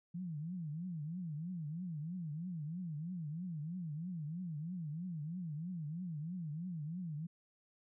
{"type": "tone with vibrato", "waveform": "sine", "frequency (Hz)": 164.81, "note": "E3", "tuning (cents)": 0, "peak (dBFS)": -39, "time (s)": [0.14, 7.27], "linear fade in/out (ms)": 10, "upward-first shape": "triangle", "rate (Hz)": 3.1, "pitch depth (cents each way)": 240, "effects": []}